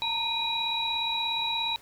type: tone cluster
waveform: sine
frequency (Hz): 902 / 939 / 2457 / 3889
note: A5 / A#5 / D#7 / B7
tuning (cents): +43 / +12 / -22 / -27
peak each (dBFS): -34 / -36 / -35 / -28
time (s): 0.02-1.76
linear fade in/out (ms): 0
effects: pink hiss -54 dBFS RMS until 1.81 s